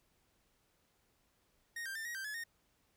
45% pulse tone with pitch steps, 1861 / 1583 / 1792 / 1893 / 1568 / 1705 / 1845 Hz, A#6 / G6 / A6 / A#6 / G6 / G#6 / A#6, -3 / +17 / +31 / +26 / 0 / +45 / -18 cents, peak -40 dBFS, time 1.76-2.439 s, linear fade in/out 5 ms, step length 97 ms, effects pink hiss -75 dBFS RMS until 2.96 s

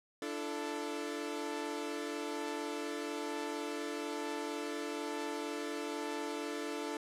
sawtooth chord, D suspended second, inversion none, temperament equal with one note detuned, 293.7 / 337.9 / 440 Hz, D4 / E4 / A4, 0 / +43 / 0 cents, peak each -37 / -39 / -37 dBFS, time 0.22-6.97 s, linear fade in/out 2 ms, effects low-pass 10000 Hz 12 dB/octave

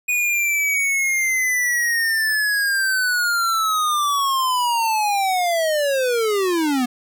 square linear sweep, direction down, 2478 to 240.1 Hz, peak -18 dBFS, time 0.08-6.86 s, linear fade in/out 10 ms, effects none

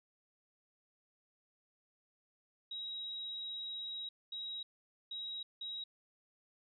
sine tone bursts at uneven times, 3829 Hz, A#7, 46 cents sharp, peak -40 dBFS, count 4, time 2.71-4.09 / 4.32-4.63 / 5.11-5.43 / 5.61-5.84 s, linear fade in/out 5 ms, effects none

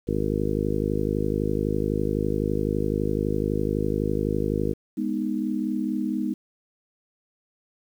harmonic tone, 51.91 Hz, G#1, in tune, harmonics 1 / 2 / 3 / 4 / 5 / 6 / 7 / 8 / 9, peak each -31 / -31 / -31 / -31 / -31 / -31 / -31 / -31 / -31 dBFS, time 0.07-4.74 s, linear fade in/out 20 ms
sine chord, G# minor, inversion none, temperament equal with one note detuned, 206.7 / 246.9 / 311.1 Hz, G#3 / B3 / D#4, -8 / 0 / 0 cents, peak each -28 dBFS, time 4.97-6.34 s, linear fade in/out 10 ms
effects 9-bit

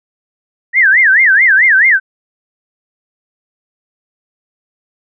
sine tone with vibrato, 1804 Hz, A6, 43 cents sharp, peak -5 dBFS, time 0.73-2 s, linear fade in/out 50 ms, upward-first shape sine, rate 4.6 Hz, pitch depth 290 cents each way, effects none

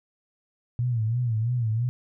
sine tone with vibrato, 116.54 Hz, A#2, in tune, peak -22 dBFS, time 0.79-1.89 s, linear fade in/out 0 ms, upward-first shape sine, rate 3 Hz, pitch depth 120 cents each way, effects none

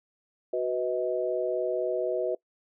sine chord, B major, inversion second, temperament equal with one note detuned, 370 / 493.9 / 633.5 Hz, F#4 / B4 / D#5, 0 / 0 / +31 cents, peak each -30 dBFS, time 0.53-2.35 s, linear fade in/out 5 ms, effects noise-tail reverb RT60 0.1 s tail -22 dB re dry

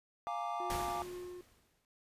triangle chord, Bb dominant seventh, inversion second, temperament equal with one note detuned, 698.5 / 830.6 / 924.3 / 1174.7 Hz, F5 / Ab5 / Bb5 / D6, 0 / 0 / -15 / 0 cents, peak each -38 / -40 / -43 / -39 dBFS, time 0.27-1.02 s, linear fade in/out 0 ms
triangle tone with tremolo, 358.5 Hz, F4, 45 cents sharp, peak -39 dBFS, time 0.6-1.41 s, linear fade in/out 2 ms, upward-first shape triangle, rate 2.2 Hz, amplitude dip 40%
pink noise with exponential decay, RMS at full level -39 dBFS, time 0.7-1.85 s, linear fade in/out 1 ms, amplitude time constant 250 ms
effects noise-tail reverb RT60 0.1 s tail -25 dB re dry + resampled to 32000 Hz

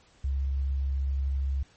sine tone, 68 Hz, C#2, 33 cents flat, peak -25 dBFS, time 0.24-1.63 s, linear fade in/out 5 ms, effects pink hiss -60 dBFS RMS until 1.76 s + MP3 32 kbps

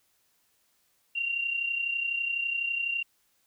sine tone pair together, 2762 / 2794 Hz, F7 / F7, -20 / 0 cents, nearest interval unison, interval 20 cents, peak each -28 / -35 dBFS, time 1.15-3.03 s, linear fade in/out 10 ms, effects white hiss -70 dBFS RMS until 3.46 s

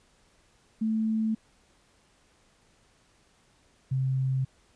sine tone pair in turn, 220 / 131.94 Hz, A3 / C3, 0 / +15 cents, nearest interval major sixth, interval 885 cents, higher first, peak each -24 dBFS, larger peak neither, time 0.81-1.35 / 3.91-4.45 s, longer neither, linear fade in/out 10 ms, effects pink hiss -64 dBFS RMS until 4.75 s + resampled to 22050 Hz

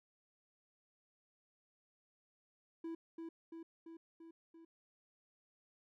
triangle tone with echo, 329.6 Hz, E4, in tune, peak -39 dBFS, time 2.84-2.95 s, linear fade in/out 5 ms, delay 340 ms, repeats 5, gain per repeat -3 dB, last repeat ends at 4.65 s, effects none

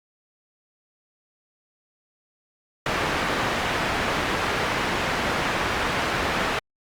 white low-pass noise, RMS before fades -25 dBFS, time 2.86-6.59 s, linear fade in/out 2 ms, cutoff 1900 Hz, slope 12 dB/octave, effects Opus 48 kbps

